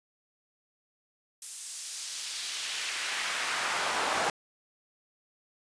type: noise with high-pass filter sweep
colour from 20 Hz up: brown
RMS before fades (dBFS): -33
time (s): 1.42-4.3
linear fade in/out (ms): 2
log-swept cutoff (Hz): 9000 to 720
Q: 1
effects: resampled to 22050 Hz